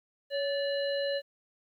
harmonic tone with a mistuned harmonic, 581 Hz, D5, 19 cents flat, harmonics 1 / 3 / 5 / 7, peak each -29 / -39 / -41 / -39 dBFS, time 0.3-1.22 s, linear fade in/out 50 ms, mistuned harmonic 1, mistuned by -61 cents, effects 11-bit

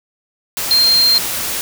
sine tone in noise, 4186 Hz, C8, in tune, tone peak -9 dBFS, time 0.71-1.18 s, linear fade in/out 0 ms, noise white, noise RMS -21 dBFS, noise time 0.57-1.61 s, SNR +9 dB, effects none

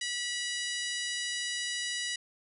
harmonic tone, 974 Hz, B5, 24 cents flat, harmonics 2 / 3 / 4 / 5 / 6 / 7 / 8 / 9 / 10, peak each -37 / -38 / -39 / -41 / -43 / -45 / -45 / -46 / -47 dBFS, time 0.01-2.16 s, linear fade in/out 5 ms, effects none

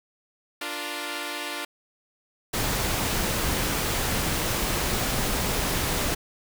5% pulse chord, Bb major, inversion first, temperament equal, 293.7 / 349.2 / 466.2 Hz, D4 / F4 / Bb4, 0 / 0 / 0 cents, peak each -22 / -23 / -26 dBFS, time 0.61-1.65 s, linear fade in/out 5 ms
pink noise, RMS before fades -26 dBFS, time 2.53-6.15 s, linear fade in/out 10 ms
effects none

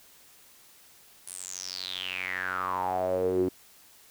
sawtooth tone with band-pass filter sweep, 92.5 Hz, F#2, in tune, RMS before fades -31 dBFS, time 1.27-3.49 s, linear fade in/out 5 ms, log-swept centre 10000 to 320 Hz, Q 8.5, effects white hiss -56 dBFS RMS until 4.1 s

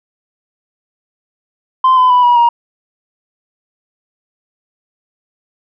sine tone with pitch steps, 1037 / 1013.3 / 990.2 / 967.6 / 945.5 Hz, C6 / B5 / B5 / B5 / A#5, -16 / +44 / +4 / -36 / +24 cents, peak -4 dBFS, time 1.84-2.49 s, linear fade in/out 5 ms, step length 130 ms, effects tanh soft clip ceiling -4 dBFS

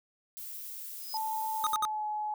violet noise, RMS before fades -42 dBFS, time 0.37-1.76 s, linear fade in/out 0 ms
sine tone with exponential growth, 5040 Hz, D#8, 21 cents sharp, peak -34 dBFS, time 0.88-1.17 s, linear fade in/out 0 ms, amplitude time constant 61 ms
sine tone with pitch glide, 878 to 848.1 Hz, A5 to G#5, -4 to +36 cents, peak -31 dBFS, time 1.14-2.34 s, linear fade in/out 2 ms, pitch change -60 cents, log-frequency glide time 1.67-2.05 s
square tone bursts, 1244.5 Hz, D#6, in tune, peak -27 dBFS, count 3, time 1.64-1.851 s, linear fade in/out 0 ms, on 27 ms, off 65 ms
effects none

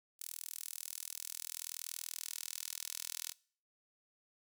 10% pulse tone with high-pass filter sweep, 40.59 Hz, E1, 26 cents flat, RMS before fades -45 dBFS, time 0.19-3.33 s, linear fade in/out 20 ms, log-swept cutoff 8600 to 5400 Hz, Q 0.78, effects noise-tail reverb RT60 0.5 s tail -23 dB re dry

